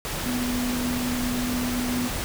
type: tone in noise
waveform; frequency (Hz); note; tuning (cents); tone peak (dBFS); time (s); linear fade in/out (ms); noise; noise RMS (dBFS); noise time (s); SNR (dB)
sine; 246.9; B3; 0; -25; 0.26-2.08; 0; pink; -30; 0.05-2.24; +2
effects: none